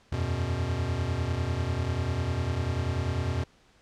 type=chord; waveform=square; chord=E suspended second; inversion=none; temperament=equal; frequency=82.41 / 92.5 / 123.47 Hz; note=E2 / F#2 / B2; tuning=0 / 0 / 0 cents; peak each=-32 dBFS; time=0.12-3.44 s; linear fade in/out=5 ms; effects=pink hiss -61 dBFS RMS until 3.81 s + low-pass 6000 Hz 12 dB/octave